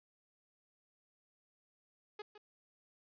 sawtooth tone with echo, 420.2 Hz, G#4, 20 cents sharp, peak -39 dBFS, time 2.19-2.22 s, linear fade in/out 5 ms, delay 160 ms, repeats 1, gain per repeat -11 dB, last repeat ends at 2.38 s, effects resampled to 11025 Hz + 11-bit

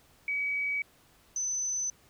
sine tone pair in turn, 2273 / 6068 Hz, C#7 / F#8, +43 / +43 cents, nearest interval octave + perfect fourth, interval 1700 cents, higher second, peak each -28 / -29 dBFS, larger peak first, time 0.28-0.82 / 1.36-1.9 s, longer neither, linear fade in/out 2 ms, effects pink hiss -62 dBFS RMS until 2.09 s

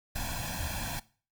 pink noise with comb filter, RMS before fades -35 dBFS, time 0.15-1 s, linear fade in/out 10 ms, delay 1.2 ms, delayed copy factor +1, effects noise-tail reverb RT60 0.4 s tail -20 dB re dry

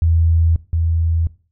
sine tone pair in turn, 82.41 / 82.41 Hz, E2 / E2, 0 / 0 cents, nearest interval unison, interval 0 cents, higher neither, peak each -11 / -14 dBFS, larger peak first, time 0.02-0.56 / 0.73-1.27 s, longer neither, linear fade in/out 0 ms, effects noise-tail reverb RT60 0.4 s tail -19 dB re dry

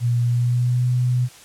sine tone with pitch glide, 120 to 124.45 Hz, B2 to B2, -49 to +14 cents, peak -16 dBFS, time 0-1.29 s, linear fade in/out 50 ms, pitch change +63 cents, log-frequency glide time 0.23-0.87 s, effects white hiss -45 dBFS RMS until 1.44 s + low-pass 10000 Hz 12 dB/octave

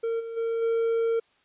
triangle tone with level steps, 457.7 Hz, A#4, 32 cents flat, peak -23 / -31 / -23 / -20 dBFS, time 0.03-1.2 s, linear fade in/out 10 ms, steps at 0.19 / 0.36 / 0.61 s, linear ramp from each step 20 ms, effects white hiss -65 dBFS RMS until 1.44 s + resampled to 8000 Hz

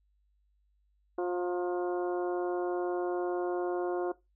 harmonic tone with a mistuned harmonic, 177.7 Hz, F3, 30 cents sharp, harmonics 2 / 3 / 4 / 5 / 6 / 7 / 8, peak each -30 / -38 / -38 / -47 / -44 / -53 / -48 dBFS, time 1.18-4.12 s, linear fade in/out 5 ms, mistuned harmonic 5, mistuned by +47 cents, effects noise-tail reverb RT60 0.2 s tail -18 dB re dry + added 50 Hz sine -68 dBFS peak until 4.35 s

